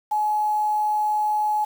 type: tone with quantisation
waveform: sine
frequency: 847 Hz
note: G#5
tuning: 34 cents sharp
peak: -19 dBFS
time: 0.11-1.65 s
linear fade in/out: 10 ms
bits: 7
effects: none